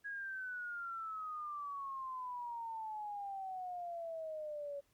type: exponential sweep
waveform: sine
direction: down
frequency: 1661.2 to 561 Hz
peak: -40 dBFS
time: 0.04-4.81 s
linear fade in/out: 20 ms
effects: pink hiss -75 dBFS RMS until 4.93 s + MP3 96 kbps